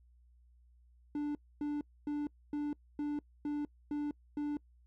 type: tone bursts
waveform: triangle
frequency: 293.7 Hz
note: D4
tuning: in tune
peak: -31 dBFS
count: 8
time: 1.15-4.57 s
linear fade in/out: 2 ms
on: 200 ms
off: 260 ms
effects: noise-tail reverb RT60 0.1 s tail -25 dB re dry + added 60 Hz sine -61 dBFS peak until 4.86 s